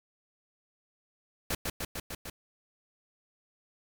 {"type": "noise with echo", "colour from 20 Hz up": "pink", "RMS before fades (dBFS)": -31, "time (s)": [1.5, 1.55], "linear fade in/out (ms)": 5, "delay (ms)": 150, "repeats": 5, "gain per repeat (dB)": -2, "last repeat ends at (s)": 2.3, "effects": []}